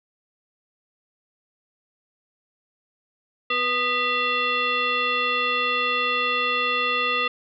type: tone with frequency modulation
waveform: sine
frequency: 1975.5 Hz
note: B6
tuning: in tune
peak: -20 dBFS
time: 3.5-7.28 s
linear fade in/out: 5 ms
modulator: 742 Hz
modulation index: 1.8
effects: none